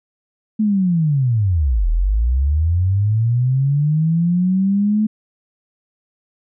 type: linear two-way sweep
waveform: sine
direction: down then up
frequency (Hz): 220 to 38.38 to 217.3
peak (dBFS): -13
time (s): 0.59-5.07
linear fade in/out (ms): 10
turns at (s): 1.89
effects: none